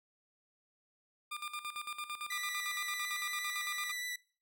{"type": "tone with tremolo", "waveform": "20% pulse", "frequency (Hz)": 1202, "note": "D6", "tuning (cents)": 40, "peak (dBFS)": -33, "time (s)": [1.31, 3.92], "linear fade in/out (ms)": 10, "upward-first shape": "square", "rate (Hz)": 8.9, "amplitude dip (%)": 75}
{"type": "tone with vibrato", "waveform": "sawtooth", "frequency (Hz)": 1975.5, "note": "B6", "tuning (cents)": 0, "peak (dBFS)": -34, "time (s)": [2.3, 4.16], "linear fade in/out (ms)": 5, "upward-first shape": "triangle", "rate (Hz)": 8.1, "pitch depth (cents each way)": 14}
{"effects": ["noise-tail reverb RT60 0.4 s tail -22 dB re dry"]}